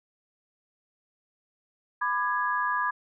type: chord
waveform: sine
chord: G# diminished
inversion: first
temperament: just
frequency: 996.7 / 1196.1 / 1661.2 Hz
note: B5 / D6 / G#6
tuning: +16 / +31 / 0 cents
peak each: -28 / -30 / -29 dBFS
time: 2.01-2.91 s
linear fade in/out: 10 ms
effects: none